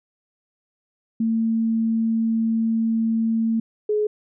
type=tone pair in turn; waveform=sine; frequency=225.4 / 422.3 Hz; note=A3 / G#4; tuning=+42 / +29 cents; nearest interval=major seventh; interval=1087 cents; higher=second; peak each=-18 dBFS; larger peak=neither; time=1.2-3.6 / 3.89-4.07 s; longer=first; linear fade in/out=5 ms; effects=none